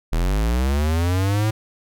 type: linear sweep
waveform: square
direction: up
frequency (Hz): 38.55 to 110.5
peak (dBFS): -18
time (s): 0.12-1.51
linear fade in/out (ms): 10
effects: none